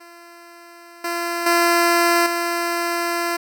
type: tone with level steps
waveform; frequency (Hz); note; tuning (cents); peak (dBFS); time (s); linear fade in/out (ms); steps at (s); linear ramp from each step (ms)
10% pulse; 342.6; F4; -33; -33 / -14 / -6 / -12; 0-3.37; 10; 1.04 / 1.46 / 2.26; 5
effects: none